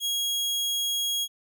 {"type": "tone", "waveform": "sawtooth", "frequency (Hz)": 3300, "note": "G#7", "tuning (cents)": -12, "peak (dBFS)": -22, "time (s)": [0, 1.28], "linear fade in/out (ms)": 50, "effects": []}